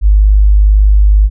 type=tone; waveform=sine; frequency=51 Hz; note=G#1; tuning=31 cents flat; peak=-3 dBFS; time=0.01-1.3 s; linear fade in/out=50 ms; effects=none